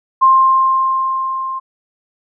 sine tone with level ramp, 1056 Hz, C6, 16 cents sharp, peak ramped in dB -5 to -20 dBFS, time 0.21-1.6 s, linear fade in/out 20 ms, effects none

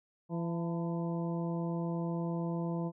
harmonic tone with a mistuned harmonic, 168.6 Hz, E3, 39 cents sharp, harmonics 1 / 2 / 3 / 4 / 5 / 6, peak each -33 / -39 / -43 / -45 / -47 / -49 dBFS, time 0.29-2.92 s, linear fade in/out 50 ms, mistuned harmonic 5, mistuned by +83 cents, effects none

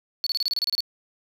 sine tone bursts, 4435 Hz, C#8, in tune, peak -19 dBFS, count 11, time 0.24-0.805 s, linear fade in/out 0 ms, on 25 ms, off 29 ms, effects tanh soft clip ceiling -20 dBFS + 8-bit

